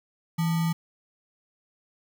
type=tone with sample-and-hold; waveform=sine; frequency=164.81 Hz; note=E3; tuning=in tune; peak=-22 dBFS; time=0.38-0.73 s; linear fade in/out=10 ms; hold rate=1050 Hz; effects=none